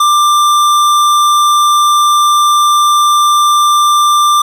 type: tone with hard clipping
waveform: sine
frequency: 1186 Hz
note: D6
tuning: 17 cents sharp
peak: -8 dBFS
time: 0-4.42 s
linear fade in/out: 5 ms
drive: 16 dB
effects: none